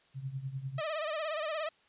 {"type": "tone with tremolo", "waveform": "sine", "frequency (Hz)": 134.1, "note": "C3", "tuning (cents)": 43, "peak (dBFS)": -32, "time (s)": [0.14, 0.82], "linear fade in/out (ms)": 50, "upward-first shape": "triangle", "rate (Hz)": 10, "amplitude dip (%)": 85}
{"type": "tone with vibrato", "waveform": "sawtooth", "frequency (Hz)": 622.3, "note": "D#5", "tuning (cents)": 0, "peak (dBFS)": -29, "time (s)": [0.78, 1.69], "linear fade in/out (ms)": 5, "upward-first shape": "sine", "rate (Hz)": 17, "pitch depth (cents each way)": 86}
{"effects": ["white hiss -66 dBFS RMS until 1.88 s", "resampled to 8000 Hz"]}